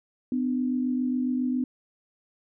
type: tone pair together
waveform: sine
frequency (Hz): 251.7 / 299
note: B3 / D4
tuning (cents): +33 / +31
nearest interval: minor third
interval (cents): 298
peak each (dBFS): -24 / -32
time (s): 0.32-1.64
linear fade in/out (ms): 2
effects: none